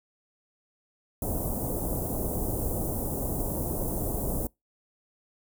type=band-stop noise; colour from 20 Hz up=pink; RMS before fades=-30 dBFS; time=1.22-4.47 s; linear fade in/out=2 ms; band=720 to 10000 Hz; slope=24 dB/octave; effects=noise-tail reverb RT60 0.2 s tail -26 dB re dry